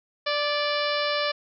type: harmonic tone with a mistuned harmonic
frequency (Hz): 587.3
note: D5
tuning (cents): 0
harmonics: 1 / 2 / 3 / 4 / 5 / 6 / 7 / 8 / 9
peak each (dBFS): -27 / -30 / -32 / -33 / -34 / -35 / -35 / -36 / -37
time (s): 0.26-1.32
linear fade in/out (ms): 10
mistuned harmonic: 3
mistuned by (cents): -21
effects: none